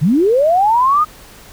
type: linear sweep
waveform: sine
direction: up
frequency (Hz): 127.7 to 1260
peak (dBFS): -9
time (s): 0.01-1.05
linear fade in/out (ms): 20
effects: pink hiss -40 dBFS RMS until 1.52 s